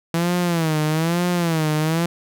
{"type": "tone with vibrato", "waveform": "sawtooth", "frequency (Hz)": 164.81, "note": "E3", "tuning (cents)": 0, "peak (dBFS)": -14, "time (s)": [0.14, 2.06], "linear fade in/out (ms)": 2, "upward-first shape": "sine", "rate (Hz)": 1.1, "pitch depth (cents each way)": 130, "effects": []}